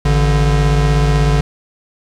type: tone pair together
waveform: square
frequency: 53.68 / 144.8 Hz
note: A1 / D3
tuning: -42 / -24 cents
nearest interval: octave + perfect fourth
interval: 1718 cents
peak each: -14 dBFS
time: 0.05-1.41 s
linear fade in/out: 5 ms
effects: low-pass 7000 Hz 12 dB/octave + 7-bit

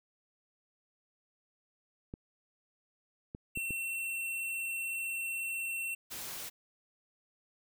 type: clicks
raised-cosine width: 3 ms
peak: -28 dBFS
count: 4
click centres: 2.139 / 3.349 / 3.574 / 3.707 s
type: tone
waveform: square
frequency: 2709 Hz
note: E7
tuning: 47 cents sharp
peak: -35 dBFS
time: 3.55-5.95 s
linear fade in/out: 10 ms
type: noise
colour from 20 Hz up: white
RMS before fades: -42 dBFS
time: 6.1-6.5 s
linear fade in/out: 20 ms
effects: none

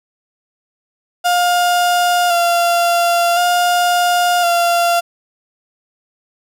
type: tone with vibrato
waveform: 35% pulse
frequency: 699 Hz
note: F5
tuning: 1 cent sharp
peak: -10 dBFS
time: 1.24-5.01 s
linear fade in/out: 20 ms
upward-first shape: square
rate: 0.47 Hz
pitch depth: 22 cents each way
effects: none

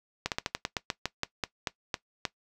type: slowing click train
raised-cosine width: 0.2 ms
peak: -11 dBFS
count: 14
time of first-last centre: 0.26-2.252 s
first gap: 58 ms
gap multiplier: 1.15
effects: noise-tail reverb RT60 0.1 s tail -18 dB re dry

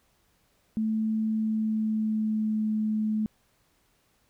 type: tone with pitch glide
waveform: sine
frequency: 219 to 215.6 Hz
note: A3 to A3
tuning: -8 to -35 cents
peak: -24 dBFS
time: 0.77-3.26 s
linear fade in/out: 0 ms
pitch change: -27 cents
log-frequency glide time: 1.27-2.71 s
effects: pink hiss -68 dBFS RMS until 4.29 s

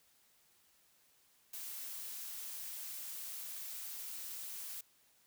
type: noise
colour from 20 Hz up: blue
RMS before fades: -45 dBFS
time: 1.53-4.81 s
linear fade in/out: 5 ms
effects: white hiss -70 dBFS RMS until 5.26 s

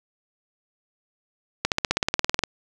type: accelerating click train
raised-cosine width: 0.2 ms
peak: -3 dBFS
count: 15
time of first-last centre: 1.65-2.437 s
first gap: 68 ms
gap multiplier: 0.97
effects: none

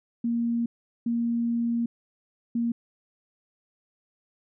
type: tone bursts at uneven times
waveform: sine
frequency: 234.3 Hz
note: A#3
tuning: 9 cents sharp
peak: -23 dBFS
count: 3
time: 0.24-0.66 / 1.06-1.86 / 2.55-2.72 s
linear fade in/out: 5 ms
effects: none

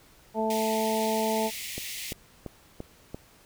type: harmonic tone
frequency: 220 Hz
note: A3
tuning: in tune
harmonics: 1 / 2 / 3 / 4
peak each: -30 / -30 / -30 / -30 dBFS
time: 0.34-1.51 s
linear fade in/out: 50 ms
type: high-pass noise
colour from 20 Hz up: pink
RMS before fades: -37 dBFS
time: 0.5-2.13 s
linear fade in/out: 2 ms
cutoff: 1900 Hz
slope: 96 dB/octave
type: click train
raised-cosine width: 2 ms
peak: -22 dBFS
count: 5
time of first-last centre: 1.78-3.145 s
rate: 2.93 Hz
effects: pink hiss -57 dBFS RMS until 3.45 s

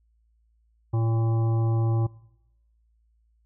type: harmonic tone with a mistuned harmonic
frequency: 113.5 Hz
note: A#2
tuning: 46 cents flat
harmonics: 1 / 3 / 5 / 7 / 9 / 10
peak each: -21 / -33 / -41 / -39 / -44 / -47 dBFS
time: 0.93-2.07 s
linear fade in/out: 10 ms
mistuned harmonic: 7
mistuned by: +15 cents
effects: noise-tail reverb RT60 0.9 s tail -22 dB re dry + added 56 Hz sine -62 dBFS peak until 3.45 s

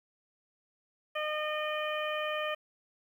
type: harmonic tone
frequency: 610 Hz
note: D#5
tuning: 34 cents flat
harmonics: 1 / 2 / 3 / 4 / 5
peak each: -34 / -37 / -39 / -40 / -41 dBFS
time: 1.15-2.55 s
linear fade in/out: 10 ms
effects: 10-bit

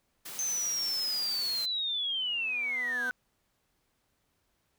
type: high-pass noise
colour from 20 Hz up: white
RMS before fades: -42 dBFS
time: 0.25-1.66 s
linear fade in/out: 10 ms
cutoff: 120 Hz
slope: 24 dB/octave
type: linear sweep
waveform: sine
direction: down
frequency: 6272 to 1480 Hz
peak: -29 dBFS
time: 0.39-3.11 s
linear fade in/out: 0 ms
type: tone with exponential growth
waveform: 10% pulse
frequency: 246.9 Hz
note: B3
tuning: in tune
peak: -30 dBFS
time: 1.62-3.1 s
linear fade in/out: 2 ms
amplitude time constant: 320 ms
effects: pink hiss -75 dBFS RMS until 4.78 s

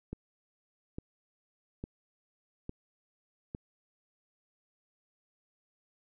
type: click train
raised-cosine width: 3 ms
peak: -25 dBFS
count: 5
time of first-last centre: 0.13-3.549 s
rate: 1.17 Hz
effects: none

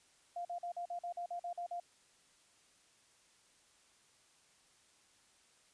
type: tone bursts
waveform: sine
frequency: 698.5 Hz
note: F5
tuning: in tune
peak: -38 dBFS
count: 11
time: 0.36-1.8 s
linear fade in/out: 5 ms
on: 90 ms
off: 45 ms
effects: white hiss -68 dBFS RMS until 5.73 s + resampled to 22050 Hz

